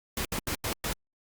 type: noise bursts at uneven times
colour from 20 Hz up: pink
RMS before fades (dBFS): -31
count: 5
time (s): 0.17-0.25 / 0.32-0.39 / 0.47-0.55 / 0.64-0.73 / 0.84-0.93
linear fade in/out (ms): 2
effects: Opus 48 kbps